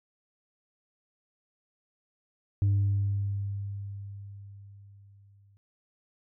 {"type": "tone with exponential decay", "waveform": "sine", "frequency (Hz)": 99.9, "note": "G2", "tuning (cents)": 33, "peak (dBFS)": -18, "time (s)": [2.62, 5.57], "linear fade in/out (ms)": 0, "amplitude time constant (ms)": 640, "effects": ["tanh soft clip ceiling -20 dBFS"]}